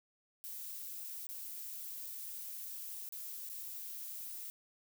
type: noise with dropouts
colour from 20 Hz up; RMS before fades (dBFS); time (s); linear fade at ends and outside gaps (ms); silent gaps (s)
violet; -45; 0.44-4.5; 0; 1.268-1.29 / 3.09-3.124 / 3.491-3.498
effects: none